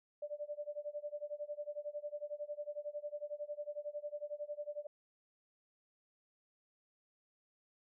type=tone with tremolo; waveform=sine; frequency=590 Hz; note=D5; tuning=8 cents sharp; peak=-37 dBFS; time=0.22-4.87 s; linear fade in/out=5 ms; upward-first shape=sine; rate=11 Hz; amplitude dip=95%; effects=none